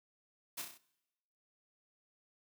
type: noise with echo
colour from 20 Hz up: white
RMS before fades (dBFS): -41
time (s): 0.57-0.62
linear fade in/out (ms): 10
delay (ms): 32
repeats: 5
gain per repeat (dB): -4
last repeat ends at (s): 0.78
effects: noise-tail reverb RT60 1.0 s tail -23 dB re dry + high-pass 150 Hz 12 dB/octave